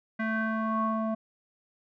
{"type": "tone with low-pass filter sweep", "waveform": "square", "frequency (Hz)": 221, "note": "A3", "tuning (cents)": 8, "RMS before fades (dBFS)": -29, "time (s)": [0.19, 1.15], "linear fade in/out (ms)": 10, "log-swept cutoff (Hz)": [1800, 860], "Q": 6.6, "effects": []}